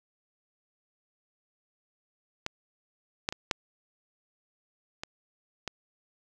clicks, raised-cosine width 0.2 ms, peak -14 / -10 / -18 / -8 / -18 / -16 dBFS, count 6, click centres 2.464 / 3.289 / 3.325 / 3.512 / 5.035 / 5.677 s, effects none

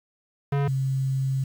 square / sine tone pair in turn, 141 / 133.61 Hz, C#3 / C3, +30 / +37 cents, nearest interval minor second, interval 93 cents, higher first, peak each -22 dBFS, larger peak neither, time 0.52-0.68 / 0.68-1.44 s, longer second, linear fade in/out 5 ms, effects low-pass 2000 Hz 12 dB/octave + 8-bit

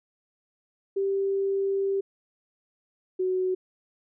sine tone pair in turn, 392 / 371 Hz, G4 / F#4, 0 / +5 cents, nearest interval minor second, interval 95 cents, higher first, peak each -23 dBFS, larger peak neither, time 0.96-2.01 / 3.19-3.55 s, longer first, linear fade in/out 10 ms, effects none

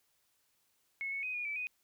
sine tone with pitch steps, 2189 / 2210 / 2509 / 2442 / 2312 / 2490 Hz, C#7 / C#7 / D#7 / D#7 / D7 / D#7, -22 / -6 / +14 / -33 / -28 / +1 cents, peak -35 dBFS, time 1.01-1.67 s, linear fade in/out 0 ms, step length 110 ms, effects white hiss -75 dBFS RMS until 1.83 s

